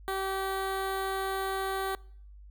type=tone with notch filter; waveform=15% pulse; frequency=385.4 Hz; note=G4; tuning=29 cents flat; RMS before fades=-32 dBFS; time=0.08-1.95 s; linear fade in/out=0 ms; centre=5900 Hz; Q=1.2; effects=noise-tail reverb RT60 0.6 s tail -24 dB re dry + added 50 Hz sine -47 dBFS peak until 2.5 s